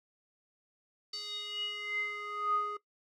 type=tone with band-pass filter sweep; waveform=square; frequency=415.3 Hz; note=G#4; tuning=in tune; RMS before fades=-37 dBFS; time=1.13-2.77 s; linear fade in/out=5 ms; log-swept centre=4600 to 1000 Hz; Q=9.5; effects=noise-tail reverb RT60 0.1 s tail -17 dB re dry